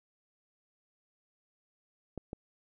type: clicks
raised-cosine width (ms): 2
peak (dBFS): -25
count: 2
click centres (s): 2.177 / 2.331
effects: none